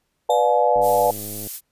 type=chord; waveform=sine; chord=B diminished seventh; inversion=none; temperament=just; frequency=493.9 / 592.7 / 711.2 / 853.4 Hz; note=B4 / D5 / F5 / Ab5; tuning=0 / +16 / +31 / +47 cents; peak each=-20 dBFS; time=0.29-1.11 s; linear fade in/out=5 ms
type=tone with exponential decay; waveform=sawtooth; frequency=3600 Hz; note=A7; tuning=39 cents sharp; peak=-27 dBFS; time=0.3-0.75 s; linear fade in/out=2 ms; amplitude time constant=96 ms
type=click train; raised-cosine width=2 ms; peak=-24 dBFS; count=75; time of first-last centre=0.76-1.472 s; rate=104 Hz
type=noise; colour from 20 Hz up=violet; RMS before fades=-28 dBFS; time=0.81-1.61 s; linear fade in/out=50 ms
effects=pink hiss -72 dBFS RMS until 1.71 s + resampled to 32000 Hz